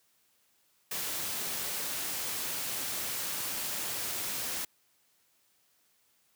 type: noise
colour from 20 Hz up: white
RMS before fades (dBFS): -35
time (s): 0.91-4.65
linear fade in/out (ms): 5
effects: white hiss -70 dBFS RMS until 6.35 s + high-pass 80 Hz 12 dB/octave